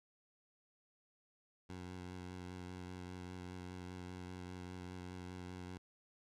15% pulse tone with vibrato, 90.7 Hz, F#2, 34 cents flat, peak -40 dBFS, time 1.69-5.78 s, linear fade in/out 10 ms, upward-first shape triangle, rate 5 Hz, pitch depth 27 cents each way, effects low-pass 8000 Hz 12 dB/octave

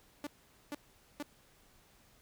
sawtooth tone bursts, 291.5 Hz, D4, 13 cents flat, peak -34 dBFS, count 3, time 0.24-1.227 s, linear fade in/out 2 ms, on 29 ms, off 450 ms, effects pink hiss -65 dBFS RMS until 2.21 s

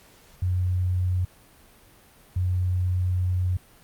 sine tone pair in turn, 90.9 / 90.9 Hz, F#2 / F#2, -30 / -30 cents, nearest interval unison, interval 0 cents, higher neither, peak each -21 dBFS, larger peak neither, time 0.42-1.25 / 2.36-3.57 s, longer second, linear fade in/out 5 ms, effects pink hiss -54 dBFS RMS until 3.83 s + Opus 48 kbps

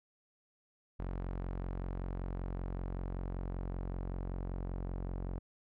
sawtooth tone with low-pass filter sweep, 45.22 Hz, F#1, 39 cents flat, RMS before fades -39 dBFS, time 0.99-5.39 s, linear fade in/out 10 ms, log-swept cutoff 1400 to 880 Hz, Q 0.7, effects none

